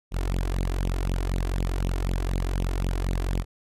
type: tone with flanger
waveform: sawtooth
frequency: 45.16 Hz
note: F#1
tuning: 41 cents flat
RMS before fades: -26 dBFS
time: 0.11-3.45 s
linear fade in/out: 50 ms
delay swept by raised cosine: 0.28 to 2.98 ms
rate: 4 Hz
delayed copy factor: +0.85
effects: resampled to 32000 Hz